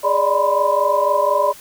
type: tone cluster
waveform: sine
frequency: 413.5 / 579 / 603 / 982 / 1028 Hz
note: G#4 / D5 / D5 / B5 / C6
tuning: -8 / -25 / +46 / -10 / -31 cents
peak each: -26 / -18 / -21 / -19 / -21 dBFS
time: 0.03-1.53 s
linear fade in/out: 20 ms
effects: white hiss -41 dBFS RMS until 1.6 s